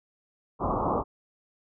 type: low-pass noise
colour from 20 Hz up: white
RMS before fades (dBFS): -27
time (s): 0.59-1.04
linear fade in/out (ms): 50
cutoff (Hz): 1200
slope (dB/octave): 96
effects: none